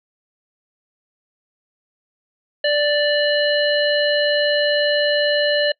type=harmonic tone; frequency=587.3 Hz; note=D5; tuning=in tune; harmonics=1 / 3 / 5 / 7; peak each=-17 / -22 / -24 / -25 dBFS; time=2.64-5.72 s; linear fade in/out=5 ms; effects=noise-tail reverb RT60 0.1 s tail -26 dB re dry